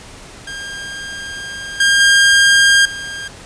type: tone with level steps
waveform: sawtooth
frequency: 1608 Hz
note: G6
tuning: 44 cents sharp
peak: -22 / -6 / -4 / -21 dBFS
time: 0.47-3.28 s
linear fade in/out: 5 ms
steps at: 1.8 / 2 / 2.85 s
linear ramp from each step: 5 ms
effects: pink hiss -37 dBFS RMS until 3.45 s + resampled to 22050 Hz